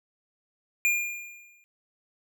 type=tone with exponential decay; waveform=square; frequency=2411 Hz; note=D7; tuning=45 cents sharp; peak=-20 dBFS; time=0.85-1.64 s; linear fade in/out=0 ms; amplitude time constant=170 ms; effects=none